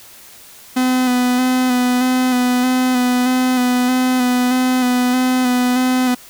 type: tone with vibrato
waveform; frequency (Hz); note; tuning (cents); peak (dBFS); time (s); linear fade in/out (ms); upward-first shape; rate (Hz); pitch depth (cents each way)
45% pulse; 251.6; B3; +32; -13; 0.76-6.15; 10; square; 1.6; 21
effects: white hiss -41 dBFS RMS until 6.29 s